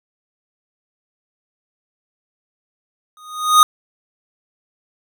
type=tone with exponential growth; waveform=square; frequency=1240 Hz; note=D#6; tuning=6 cents flat; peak=-4 dBFS; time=3.17-3.63 s; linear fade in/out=1 ms; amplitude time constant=98 ms; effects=none